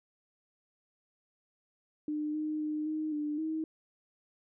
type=tone with pitch steps; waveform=sine; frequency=301.4 / 306.9 / 304.4 / 310.2 / 298.1 / 316.4 Hz; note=D4 / D#4 / D#4 / D#4 / D4 / D#4; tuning=+45 / -24 / -38 / -5 / +26 / +29 cents; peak=-31 dBFS; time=2.08-3.64 s; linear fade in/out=2 ms; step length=260 ms; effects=none